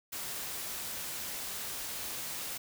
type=noise; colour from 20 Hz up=white; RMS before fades=-39 dBFS; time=0.12-2.58 s; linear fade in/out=10 ms; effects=none